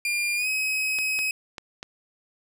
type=tone with pitch glide; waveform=40% pulse; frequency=2400 to 2543 Hz; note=D7 to D#7; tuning=+37 to +37 cents; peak=-23 dBFS; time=0.05-1.31 s; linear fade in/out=2 ms; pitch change=+100 cents; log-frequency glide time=0.36-0.48 s
type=clicks; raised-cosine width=0.2 ms; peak=-18 dBFS; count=4; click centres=0.987 / 1.19 / 1.582 / 1.829 s
effects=none